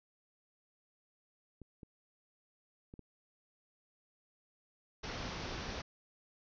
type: clicks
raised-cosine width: 3 ms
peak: -37 dBFS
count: 4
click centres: 1.617 / 1.832 / 2.939 / 2.993 s
type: low-pass noise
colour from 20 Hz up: pink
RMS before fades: -42 dBFS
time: 5.03-5.82 s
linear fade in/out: 10 ms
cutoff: 6000 Hz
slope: 96 dB/octave
effects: none